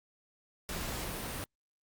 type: noise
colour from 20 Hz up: pink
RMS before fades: -38 dBFS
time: 0.69-1.44 s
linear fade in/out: 0 ms
effects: Opus 48 kbps